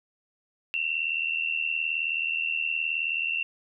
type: tone pair together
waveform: sine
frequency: 2684 / 2763 Hz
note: E7 / F7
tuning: +31 / -19 cents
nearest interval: minor second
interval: 50 cents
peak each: -28 / -29 dBFS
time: 0.74-3.43 s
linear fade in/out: 0 ms
effects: none